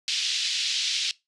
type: band-pass noise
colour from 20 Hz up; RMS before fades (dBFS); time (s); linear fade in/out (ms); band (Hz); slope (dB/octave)
pink; -27; 0.08-1.11; 0; 3000 to 5400; 24
effects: noise-tail reverb RT60 0.2 s tail -21 dB re dry + resampled to 24000 Hz